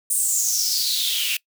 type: noise with high-pass filter sweep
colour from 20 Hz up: white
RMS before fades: -22 dBFS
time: 0.1-1.37 s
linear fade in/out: 5 ms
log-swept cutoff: 9200 to 2600 Hz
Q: 6.3
effects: noise-tail reverb RT60 0.1 s tail -23 dB re dry